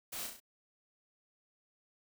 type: noise with echo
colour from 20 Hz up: white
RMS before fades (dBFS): -42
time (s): 0.12-0.27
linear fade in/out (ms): 10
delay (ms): 33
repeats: 4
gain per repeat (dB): -4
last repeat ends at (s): 0.402
effects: none